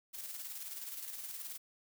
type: noise with tremolo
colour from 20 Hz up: blue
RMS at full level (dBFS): -43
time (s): 0.13-1.58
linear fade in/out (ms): 20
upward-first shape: square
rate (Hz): 19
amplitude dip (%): 40
effects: none